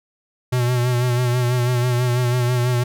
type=tone with vibrato; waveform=square; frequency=123.3 Hz; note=B2; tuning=2 cents flat; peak=-17 dBFS; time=0.52-2.84 s; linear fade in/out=10 ms; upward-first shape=sine; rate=6.1 Hz; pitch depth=41 cents each way; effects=none